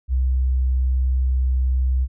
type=tone; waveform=sine; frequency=64.2 Hz; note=C2; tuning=32 cents flat; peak=-16 dBFS; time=0.08-2.08 s; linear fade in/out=50 ms; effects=none